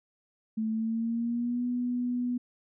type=tone with pitch glide; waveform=sine; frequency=220 to 245.5 Hz; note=A3 to B3; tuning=0 to -10 cents; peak=-27 dBFS; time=0.57-2.38 s; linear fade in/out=10 ms; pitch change=+190 cents; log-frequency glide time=0.7-1.65 s; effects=none